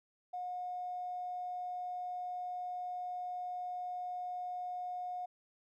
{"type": "tone with tanh clipping", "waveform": "triangle", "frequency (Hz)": 722, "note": "F#5", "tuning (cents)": -43, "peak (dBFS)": -37, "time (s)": [0.33, 5.26], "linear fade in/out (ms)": 10, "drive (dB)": 2, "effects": []}